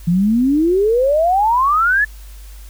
sine exponential sweep, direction up, 165.7 to 1760 Hz, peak -11 dBFS, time 0.07-2.05 s, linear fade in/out 10 ms, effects added 50 Hz sine -33 dBFS peak until 2.69 s + white hiss -46 dBFS RMS until 2.69 s

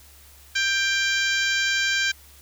harmonic tone, 789 Hz, G5, 11 cents sharp, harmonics 2 / 3 / 4 / 5 / 6 / 7 / 8 / 9, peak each -23 / -27 / -29 / -31 / -33 / -34 / -35 / -36 dBFS, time 0.55-2.12 s, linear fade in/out 10 ms, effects added 70 Hz sine -51 dBFS peak until 2.41 s + white hiss -51 dBFS RMS until 2.41 s

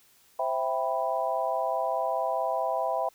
sine chord, C major seventh, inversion none, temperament equal, 523.3 / 659.3 / 784 / 987.8 Hz, C5 / E5 / G5 / B5, 0 / 0 / 0 / 0 cents, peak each -33 / -29 / -31 / -32 dBFS, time 0.39-3.09 s, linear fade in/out 5 ms, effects white hiss -61 dBFS RMS until 3.14 s

